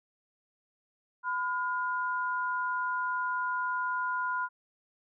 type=tone pair together; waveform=sine; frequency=1004.8 / 1423 Hz; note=B5 / F6; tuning=+30 / +32 cents; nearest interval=tritone; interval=602 cents; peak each=-31 / -32 dBFS; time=1.23-4.49 s; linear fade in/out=50 ms; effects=none